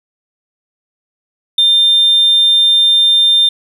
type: tone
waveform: triangle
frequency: 3600 Hz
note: A7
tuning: 39 cents sharp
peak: -4 dBFS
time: 1.58-3.49 s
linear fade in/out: 5 ms
effects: tanh soft clip ceiling -3 dBFS